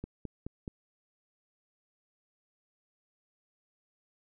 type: click train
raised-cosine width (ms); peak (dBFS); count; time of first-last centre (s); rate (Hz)
3; -25; 4; 0.04-0.678; 4.7
effects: none